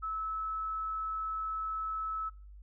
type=tone; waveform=sine; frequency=1302 Hz; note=E6; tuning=22 cents flat; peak=-33 dBFS; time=0.02-2.3 s; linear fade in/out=20 ms; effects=noise-tail reverb RT60 0.5 s tail -24 dB re dry + added 50 Hz sine -48 dBFS peak until 2.62 s